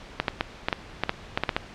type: clicks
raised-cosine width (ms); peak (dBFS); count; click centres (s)
0.3; -6; 11; 0.2 / 0.282 / 0.409 / 0.685 / 0.728 / 1.036 / 1.094 / 1.375 / 1.436 / 1.492 / 1.565
effects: pink hiss -44 dBFS RMS until 1.74 s + low-pass 4000 Hz 12 dB/octave